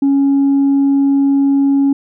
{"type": "tone", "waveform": "sine", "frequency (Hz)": 277.2, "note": "C#4", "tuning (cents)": 0, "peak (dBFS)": -7, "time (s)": [0.02, 1.93], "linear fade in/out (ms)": 5, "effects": ["tanh soft clip ceiling -7 dBFS"]}